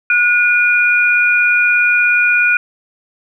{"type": "tone pair together", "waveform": "sine", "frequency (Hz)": [1452.8, 2432], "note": ["F#6", "D#7"], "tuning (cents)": [-32, -40], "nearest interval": "major sixth", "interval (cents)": 892, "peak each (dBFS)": -12, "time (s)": [0.1, 2.57], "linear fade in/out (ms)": 2, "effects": []}